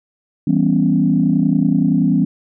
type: chord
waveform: sine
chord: C# half-diminished seventh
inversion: first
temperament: equal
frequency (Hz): 164.81 / 196 / 246.9 / 277.2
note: E3 / G3 / B3 / C#4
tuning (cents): 0 / 0 / 0 / 0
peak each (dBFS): -17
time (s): 0.47-2.25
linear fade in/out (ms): 5
effects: tanh soft clip ceiling -2 dBFS